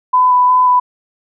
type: tone with vibrato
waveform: sine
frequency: 1000 Hz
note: B5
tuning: 21 cents sharp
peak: -7 dBFS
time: 0.13-0.8 s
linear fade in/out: 10 ms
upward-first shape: square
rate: 2.8 Hz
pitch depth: 10 cents each way
effects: none